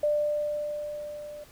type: tone with level ramp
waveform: sine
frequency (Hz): 594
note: D5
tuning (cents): +20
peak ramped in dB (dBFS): -21 to -39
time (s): 0.03-1.44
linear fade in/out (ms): 5
effects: pink hiss -54 dBFS RMS until 1.51 s